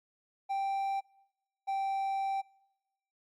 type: tone pair in turn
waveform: triangle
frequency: 784 / 780.6 Hz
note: G5 / G5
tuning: 0 / -8 cents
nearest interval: unison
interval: 8 cents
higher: first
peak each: -28 dBFS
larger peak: neither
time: 0.49-1.01 / 1.67-2.42 s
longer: second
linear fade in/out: 20 ms
effects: noise-tail reverb RT60 1.0 s tail -25 dB re dry + Opus 48 kbps